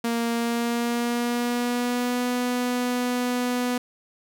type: tone with pitch glide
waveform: sawtooth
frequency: 233.1 to 246.8 Hz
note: A#3 to B3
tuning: 0 to -1 cents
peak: -19 dBFS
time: 0.04-3.78 s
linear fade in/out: 5 ms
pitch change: +99 cents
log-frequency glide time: 0.31-2.26 s
effects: none